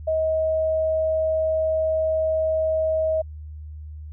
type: tone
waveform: sine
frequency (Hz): 634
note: D#5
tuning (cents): +32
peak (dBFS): -19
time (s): 0.07-3.22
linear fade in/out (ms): 10
effects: added 76 Hz sine -34 dBFS peak until 4.12 s